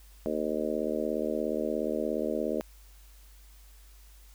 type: harmonic tone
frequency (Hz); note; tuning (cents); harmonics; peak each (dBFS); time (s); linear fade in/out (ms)
77; D#2; -17; 3 / 4 / 5 / 6 / 7 / 8; -35 / -35 / -35 / -35 / -35 / -35; 0.26-2.61; 0
effects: added 50 Hz sine -51 dBFS peak until 4.34 s + white hiss -60 dBFS RMS until 4.34 s